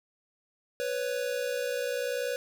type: tone pair together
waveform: square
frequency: 495 / 555.5 Hz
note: B4 / C#5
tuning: +4 / +4 cents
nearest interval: major second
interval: 200 cents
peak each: -32 / -34 dBFS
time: 0.8-2.36 s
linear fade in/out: 0 ms
effects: none